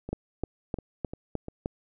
two click trains, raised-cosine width 2 ms, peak -16 / -23 dBFS, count 6 / 5, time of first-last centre 0.13-1.659 / 0.09-1.484 s, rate 3.27 / 2.87 Hz, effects none

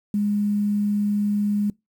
sine tone with quantisation, 206 Hz, G#3, 14 cents flat, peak -19 dBFS, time 0.14-1.7 s, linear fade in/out 2 ms, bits 8, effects noise-tail reverb RT60 0.2 s tail -24 dB re dry

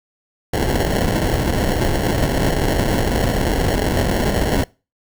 pink noise with sample-and-hold, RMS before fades -18 dBFS, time 0.53-4.64 s, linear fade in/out 5 ms, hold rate 1225 Hz, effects noise-tail reverb RT60 0.3 s tail -23 dB re dry

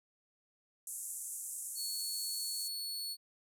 pink band-pass noise, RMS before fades -43 dBFS, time 0.87-2.68 s, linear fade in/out 2 ms, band 7200 to 12000 Hz, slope 48 dB/octave
sawtooth tone, 4405 Hz, C#8, 12 cents flat, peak -35 dBFS, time 1.75-3.17 s, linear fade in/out 50 ms
effects none

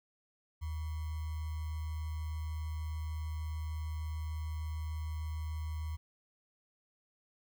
sine tone with sample-and-hold, 78.3 Hz, D#2, 11 cents sharp, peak -35 dBFS, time 0.61-5.97 s, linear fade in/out 20 ms, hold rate 1050 Hz, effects none

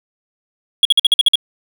triangle tone bursts, 3322 Hz, G#7, in tune, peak -5 dBFS, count 8, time 0.83-1.356 s, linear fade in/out 2 ms, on 22 ms, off 50 ms, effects 7-bit

